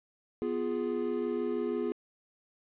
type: chord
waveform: triangle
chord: F diminished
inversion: second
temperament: equal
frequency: 246.9 / 349.2 / 415.3 Hz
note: Cb4 / F4 / Ab4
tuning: 0 / 0 / 0 cents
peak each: -33 / -32 / -31 dBFS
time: 0.42-1.92 s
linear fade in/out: 0 ms
effects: resampled to 8000 Hz + 10-bit